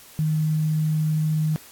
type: tone with quantisation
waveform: sine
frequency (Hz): 155.3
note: D#3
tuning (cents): -3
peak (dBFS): -19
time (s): 0.19-1.56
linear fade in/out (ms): 0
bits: 8
effects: white hiss -47 dBFS RMS until 1.71 s + AAC 64 kbps